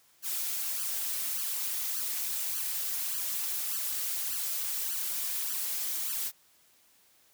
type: noise with flanger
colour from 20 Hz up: blue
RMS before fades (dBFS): -33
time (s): 0.22-6.32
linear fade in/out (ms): 50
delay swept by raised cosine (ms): 0.66 to 5.96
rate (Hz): 1.7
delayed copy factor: +1
effects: white hiss -64 dBFS RMS until 7.33 s + high-pass 60 Hz 12 dB/octave